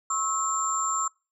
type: tone cluster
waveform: sine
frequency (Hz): 1088 / 1297 / 7350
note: C#6 / E6 / A#8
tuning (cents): -33 / -28 / -25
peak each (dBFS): -29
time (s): 0.1-1.08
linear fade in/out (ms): 5
effects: noise-tail reverb RT60 0.3 s tail -25 dB re dry